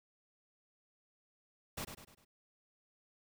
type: noise with echo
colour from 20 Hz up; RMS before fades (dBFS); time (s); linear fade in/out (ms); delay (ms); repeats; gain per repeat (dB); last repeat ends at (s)
pink; -41; 1.77-1.85; 10; 100; 4; -7; 2.25
effects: none